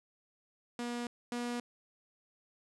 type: tone pair in turn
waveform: sawtooth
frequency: 240 / 241.1 Hz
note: B3 / B3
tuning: -49 / -41 cents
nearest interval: unison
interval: 8 cents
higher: second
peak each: -32 / -31 dBFS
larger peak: second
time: 0.79-1.07 / 1.32-1.6 s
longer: neither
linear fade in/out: 2 ms
effects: resampled to 24000 Hz + 10-bit